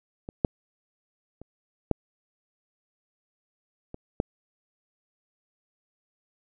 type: clicks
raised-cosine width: 2 ms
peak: -23 / -7 / -29 / -8 / -24 / -10 dBFS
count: 6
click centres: 0.289 / 0.448 / 1.416 / 1.913 / 3.944 / 4.201 s
effects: none